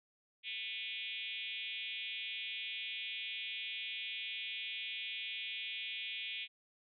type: tone with frequency modulation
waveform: sine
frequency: 2894 Hz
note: F#7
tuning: 39 cents flat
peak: -39 dBFS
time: 0.43-6.48 s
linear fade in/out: 50 ms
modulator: 225 Hz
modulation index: 3.1
effects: none